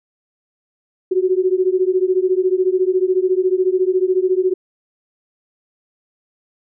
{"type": "beating tone pair", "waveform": "sine", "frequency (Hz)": [365.4, 379.4], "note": ["F#4", "F#4"], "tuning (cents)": [-22, 43], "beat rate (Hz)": 14, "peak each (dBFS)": [-16, -17], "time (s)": [1.11, 4.54], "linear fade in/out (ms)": 10, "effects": []}